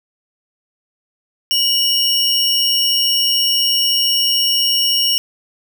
square tone pair together, 2929 / 5529 Hz, F#7 / F8, -18 / -18 cents, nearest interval major seventh, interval 1100 cents, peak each -17 / -16 dBFS, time 1.51-5.18 s, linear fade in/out 0 ms, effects 8-bit

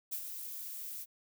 violet noise with ADSR envelope, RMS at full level -36 dBFS, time 0.11-1.06 s, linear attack 20 ms, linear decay 68 ms, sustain -7 dB, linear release 38 ms, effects none

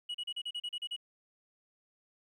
sine tone bursts, 2915 Hz, F#7, 26 cents flat, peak -32 dBFS, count 10, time 0.09-0.964 s, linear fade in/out 10 ms, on 55 ms, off 36 ms, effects tanh soft clip ceiling -34 dBFS + 12-bit

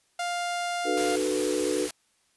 sawtooth tone, 701 Hz, F5, 6 cents sharp, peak -24 dBFS, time 0.19-1.16 s, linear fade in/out 5 ms
sine chord, B minor seventh, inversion first, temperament equal with one note detuned, 301.2 / 370 / 440 / 493.9 Hz, D4 / F#4 / A4 / B4, +44 / 0 / 0 / 0 cents, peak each -30 dBFS, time 0.84-1.89 s, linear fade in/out 50 ms
white noise, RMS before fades -34 dBFS, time 0.97-1.91 s, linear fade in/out 5 ms
effects white hiss -68 dBFS RMS until 2.36 s + resampled to 24000 Hz

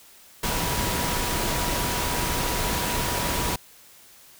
sine tone in noise, 967 Hz, B5, 37 cents flat, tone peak -33 dBFS, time 0.43-3.56 s, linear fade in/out 5 ms, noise pink, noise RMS -26 dBFS, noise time 0.43-3.56 s, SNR -10 dB, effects white hiss -51 dBFS RMS until 4.39 s

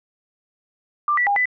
sine tone with pitch steps, 1184 / 1958 / 809 / 1996 Hz, D6 / B6 / G#5 / B6, +14 / -15 / -46 / +18 cents, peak -16 dBFS, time 1.08-1.456 s, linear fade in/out 2 ms, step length 94 ms, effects none

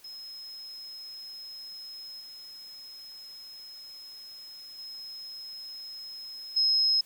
sine tone with level steps, 5140 Hz, E8, 45 cents flat, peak -40 / -43 / -39 / -21 dBFS, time 0.04-7.01 s, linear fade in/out 5 ms, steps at 2.2 / 4.78 / 6.56 s, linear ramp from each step 10 ms, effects white hiss -58 dBFS RMS until 7.05 s

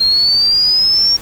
sine exponential sweep, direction up, 4186 to 5570 Hz, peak -9 dBFS, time 0-1.17 s, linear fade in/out 10 ms, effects pink hiss -34 dBFS RMS until 1.21 s

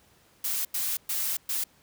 blue noise bursts at uneven times, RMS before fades -29 dBFS, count 4, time 0.44-0.65 / 0.74-0.97 / 1.09-1.37 / 1.49-1.64 s, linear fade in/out 5 ms, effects pink hiss -61 dBFS RMS until 1.82 s + high-pass 60 Hz 12 dB/octave

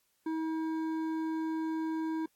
sine tone with hard clipping, 320 Hz, D#4, 49 cents sharp, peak -33 dBFS, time 0.26-2.26 s, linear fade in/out 5 ms, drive 9 dB, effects white hiss -74 dBFS RMS until 2.35 s + AAC 64 kbps

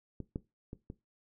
clicks, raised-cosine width 3 ms, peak -27 / -22 / -29 / -29 dBFS, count 4, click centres 0.203 / 0.359 / 0.731 / 0.901 s, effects noise-tail reverb RT60 0.2 s tail -17 dB re dry

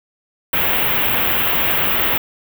white band-stop noise, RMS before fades -17 dBFS, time 0.53-2.18 s, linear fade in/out 5 ms, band 3300 to 14000 Hz, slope 48 dB/octave, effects none

